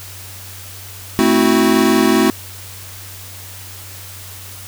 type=chord; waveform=square; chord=F# half-diminished seventh; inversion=first; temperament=equal with one note detuned; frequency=220 / 261.6 / 324.9 / 370 Hz; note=A3 / C4 / E4 / F#4; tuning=0 / 0 / -25 / 0 cents; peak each=-17 dBFS; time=1.19-2.3 s; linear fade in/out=0 ms; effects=added 95 Hz sine -36 dBFS peak until 4.67 s + white hiss -35 dBFS RMS until 4.67 s